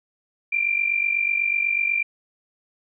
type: tone with amplitude modulation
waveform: sine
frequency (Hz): 2371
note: D7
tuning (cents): +16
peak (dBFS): -16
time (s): 0.52-2.03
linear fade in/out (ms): 10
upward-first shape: sine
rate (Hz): 48.1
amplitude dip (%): 75
effects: none